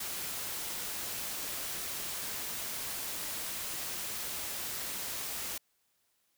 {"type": "noise", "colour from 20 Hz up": "white", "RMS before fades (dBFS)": -38, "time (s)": [0, 5.58], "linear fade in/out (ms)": 5, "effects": ["white hiss -75 dBFS RMS until 6.37 s"]}